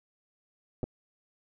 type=clicks; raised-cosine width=2 ms; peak=-20 dBFS; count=2; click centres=0.832 / 0.84 s; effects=none